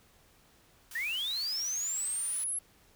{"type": "high-pass noise", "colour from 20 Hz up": "white", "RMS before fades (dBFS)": -47, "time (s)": [0.91, 2.44], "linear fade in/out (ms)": 2, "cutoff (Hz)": 920, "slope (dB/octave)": 24}
{"type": "linear sweep", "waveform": "sine", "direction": "up", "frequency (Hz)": [1760, 11175], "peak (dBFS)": -31, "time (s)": [0.95, 2.59], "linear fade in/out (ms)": 5}
{"effects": ["pink hiss -63 dBFS RMS until 2.95 s"]}